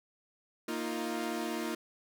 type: chord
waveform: sawtooth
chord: Bb suspended fourth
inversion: none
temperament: equal with one note detuned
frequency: 233.1 / 313.3 / 349.2 Hz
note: Bb3 / Eb4 / F4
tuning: 0 / +12 / 0 cents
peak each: -34 dBFS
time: 0.68-1.75 s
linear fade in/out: 5 ms
effects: none